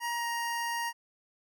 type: tone with pitch glide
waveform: 25% pulse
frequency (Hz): 946 to 937.8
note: A#5 to A#5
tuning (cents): +25 to +10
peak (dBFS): -27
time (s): 0-0.93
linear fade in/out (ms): 50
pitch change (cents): -15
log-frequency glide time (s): 0.16-0.26
effects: none